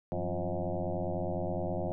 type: tone with frequency modulation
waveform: sine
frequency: 261.6 Hz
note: C4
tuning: in tune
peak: -30 dBFS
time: 0.12-1.92 s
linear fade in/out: 0 ms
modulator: 89.6 Hz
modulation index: 5.1
effects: none